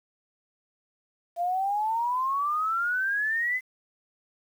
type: exponential sweep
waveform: sine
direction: up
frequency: 680 to 2058 Hz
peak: -24 dBFS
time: 1.36-3.61 s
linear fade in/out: 50 ms
effects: 9-bit